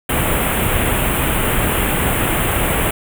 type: band-stop noise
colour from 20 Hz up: pink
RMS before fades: -17 dBFS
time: 0.09-2.91 s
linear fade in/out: 5 ms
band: 3200 to 8400 Hz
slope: 48 dB/octave
effects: none